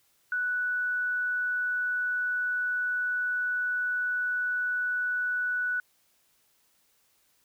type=tone; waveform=sine; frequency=1480 Hz; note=F#6; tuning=in tune; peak=-26 dBFS; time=0.32-5.8 s; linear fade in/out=2 ms; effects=white hiss -68 dBFS RMS until 7.44 s